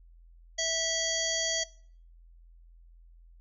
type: harmonic tone with a mistuned harmonic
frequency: 654 Hz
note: E5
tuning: 14 cents flat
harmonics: 1 / 3 / 5 / 7 / 9 / 10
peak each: -35 / -35 / -35 / -35 / -35 / -35 dBFS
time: 0.58-1.64 s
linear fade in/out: 10 ms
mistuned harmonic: 10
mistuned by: +34 cents
effects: noise-tail reverb RT60 0.5 s tail -20 dB re dry + added 42 Hz sine -52 dBFS peak until 3.4 s